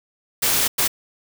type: noise bursts at uneven times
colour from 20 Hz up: white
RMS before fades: -19 dBFS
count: 2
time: 0.42-0.68 / 0.78-0.88 s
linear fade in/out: 10 ms
effects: none